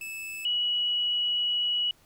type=tone pair in turn; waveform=45% pulse / sine; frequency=2618 / 2927 Hz; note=E7 / F#7; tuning=-13 / -19 cents; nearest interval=major second; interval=194 cents; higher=second; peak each=-35 / -24 dBFS; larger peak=second; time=0.01-0.45 / 0.45-1.91 s; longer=second; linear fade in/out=2 ms; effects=pink hiss -61 dBFS RMS until 2.05 s